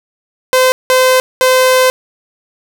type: tone bursts at uneven times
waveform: sawtooth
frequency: 514 Hz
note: C5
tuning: 31 cents flat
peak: -3 dBFS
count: 3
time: 0.53-0.72 / 0.9-1.2 / 1.41-1.9 s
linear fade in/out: 0 ms
effects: none